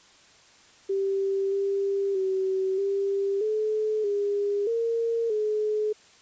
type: tone with pitch steps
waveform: sine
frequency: 390.6 / 395.5 / 380.5 / 395.5 / 430.6 / 406.1 / 460.9 / 425.8 Hz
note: G4 / G4 / F#4 / G4 / A4 / G#4 / A#4 / G#4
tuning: -6 / +15 / +48 / +15 / -37 / -39 / -20 / +43 cents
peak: -23 dBFS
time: 0.89-5.93 s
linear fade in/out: 10 ms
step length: 630 ms
effects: white hiss -55 dBFS RMS until 6.21 s + resampled to 16000 Hz